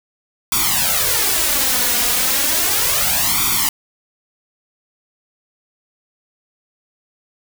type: noise with flanger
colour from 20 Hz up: white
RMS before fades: -17 dBFS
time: 0.52-3.69 s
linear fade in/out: 2 ms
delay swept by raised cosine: 0.86 to 4.16 ms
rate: 0.34 Hz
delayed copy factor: +0.95
effects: none